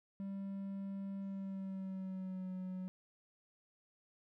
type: tone with pitch glide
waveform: triangle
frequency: 196 to 185.21 Hz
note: G3 to F#3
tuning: 0 to +2 cents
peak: -38 dBFS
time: 0.2-2.88 s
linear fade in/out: 0 ms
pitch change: -98 cents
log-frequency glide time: 1.21-2.51 s
effects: none